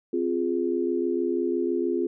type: chord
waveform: sine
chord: F minor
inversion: second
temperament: equal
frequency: 261.6 / 349.2 / 415.3 Hz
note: C4 / F4 / Ab4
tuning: 0 / 0 / 0 cents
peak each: -29 / -25 / -29 dBFS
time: 0.13-2.07 s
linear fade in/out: 5 ms
effects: none